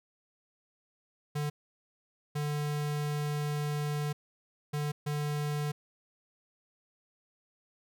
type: tone bursts at uneven times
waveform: square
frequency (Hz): 147.8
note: D3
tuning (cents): +11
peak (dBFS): -31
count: 4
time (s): 1.35-1.5 / 2.35-4.13 / 4.73-4.92 / 5.06-5.72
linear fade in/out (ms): 10
effects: none